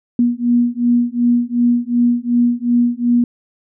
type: beating tone pair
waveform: sine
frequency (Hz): 239.1 / 241.8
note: A#3 / B3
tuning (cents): +44 / -36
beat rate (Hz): 2.7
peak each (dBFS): -15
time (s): 0.19-3.24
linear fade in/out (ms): 2
effects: none